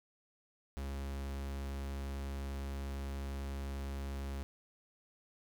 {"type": "tone", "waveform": "45% pulse", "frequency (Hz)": 68.8, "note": "C#2", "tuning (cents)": -12, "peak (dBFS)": -38, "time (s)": [0.77, 4.43], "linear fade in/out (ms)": 0, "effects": []}